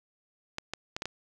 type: clicks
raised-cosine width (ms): 0.2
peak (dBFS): -16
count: 5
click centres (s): 0.584 / 0.736 / 0.965 / 1.021 / 1.056
effects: none